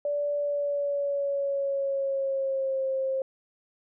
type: tone with pitch glide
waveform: sine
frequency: 580 to 531.9 Hz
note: D5 to C5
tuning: -22 to +28 cents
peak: -25 dBFS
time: 0.05-3.22 s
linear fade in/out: 2 ms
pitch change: -150 cents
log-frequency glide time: 0.37-2.85 s
effects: none